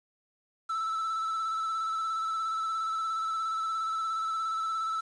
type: tone with vibrato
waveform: triangle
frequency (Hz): 1318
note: E6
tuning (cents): -1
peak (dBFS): -27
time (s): 0.69-5.01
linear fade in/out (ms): 10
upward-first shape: square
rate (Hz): 17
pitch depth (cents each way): 19
effects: resampled to 22050 Hz + 9-bit